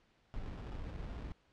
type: noise with sample-and-hold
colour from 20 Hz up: brown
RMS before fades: -43 dBFS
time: 0.34-1.32 s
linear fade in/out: 0 ms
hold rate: 2100 Hz
effects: pink hiss -71 dBFS RMS until 1.52 s + low-pass 4000 Hz 12 dB/octave